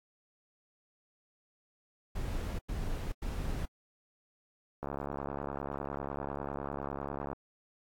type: noise bursts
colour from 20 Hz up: brown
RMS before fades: -35 dBFS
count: 3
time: 2.15-3.658 s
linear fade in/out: 10 ms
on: 440 ms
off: 94 ms
type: click train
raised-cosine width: 1 ms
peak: -23 dBFS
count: 176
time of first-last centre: 4.83-7.33 s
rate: 70 Hz
effects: AAC 64 kbps